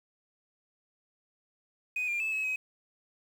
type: tone with pitch steps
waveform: sine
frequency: 2497 / 2395 / 2617 / 2572 / 2536 Hz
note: D#7 / D7 / E7 / E7 / D#7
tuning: +6 / +33 / -13 / -43 / +32 cents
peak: -27 dBFS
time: 1.96-2.56 s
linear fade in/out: 5 ms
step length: 120 ms
effects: tanh soft clip ceiling -27 dBFS + 9-bit